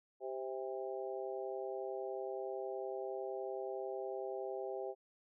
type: harmonic tone with a mistuned harmonic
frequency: 130.81 Hz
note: C3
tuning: in tune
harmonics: 3 / 4 / 5 / 6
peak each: -42 / -44 / -46 / -48 dBFS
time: 0.2-4.95 s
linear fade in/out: 50 ms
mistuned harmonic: 6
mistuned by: +37 cents
effects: none